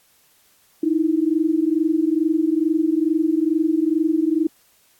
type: tone pair together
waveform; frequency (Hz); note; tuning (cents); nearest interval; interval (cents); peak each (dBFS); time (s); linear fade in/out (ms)
sine; 307.3 / 329.6; D#4 / E4; -21 / 0; minor second; 121; -19; 0.83-4.47; 5
effects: white hiss -58 dBFS RMS until 4.99 s + AAC 64 kbps